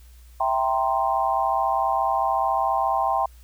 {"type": "chord", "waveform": "sine", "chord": "C dominant seventh", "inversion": "first", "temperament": "equal", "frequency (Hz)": [659.3, 784, 932.3, 1046.5], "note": ["E5", "G5", "Bb5", "C6"], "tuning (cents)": [0, 0, 0, 0], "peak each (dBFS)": [-27, -23, -27, -25], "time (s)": [0.4, 3.26], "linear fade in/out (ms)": 5, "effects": ["added 60 Hz sine -45 dBFS peak until 3.43 s", "white hiss -58 dBFS RMS until 3.43 s"]}